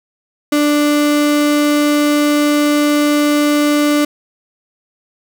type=tone; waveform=35% pulse; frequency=294.4 Hz; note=D4; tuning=4 cents sharp; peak=-9 dBFS; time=0.52-4.05 s; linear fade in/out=5 ms; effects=none